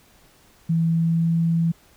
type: tone with pitch glide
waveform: sine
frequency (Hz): 164.81 to 166.24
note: E3 to E3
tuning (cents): 0 to +15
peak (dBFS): -17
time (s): 0.69-1.72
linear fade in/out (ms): 10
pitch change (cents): +15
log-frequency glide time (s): 0.86-1.36
effects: pink hiss -55 dBFS RMS until 1.96 s